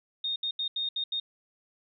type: tone bursts at uneven times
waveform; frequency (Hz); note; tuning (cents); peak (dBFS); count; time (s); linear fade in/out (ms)
sine; 3689; A#7; -19; -28; 6; 0.24-0.36 / 0.43-0.51 / 0.59-0.68 / 0.76-0.89 / 0.96-1.04 / 1.12-1.2; 5
effects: none